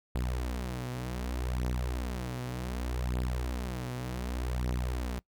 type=beating tone pair; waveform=sawtooth; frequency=61.74 / 62.4 Hz; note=B1 / B1; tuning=0 / +19 cents; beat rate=0.66 Hz; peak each=-30 / -32 dBFS; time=0.15-5.19 s; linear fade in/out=0 ms; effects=noise-tail reverb RT60 0.1 s tail -22 dB re dry